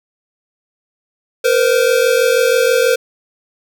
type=tone pair together; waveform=square; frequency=467.8 / 514 Hz; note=A#4 / C5; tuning=+6 / -31 cents; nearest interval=major second; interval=163 cents; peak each=-14 dBFS; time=1.44-2.96 s; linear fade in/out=10 ms; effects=none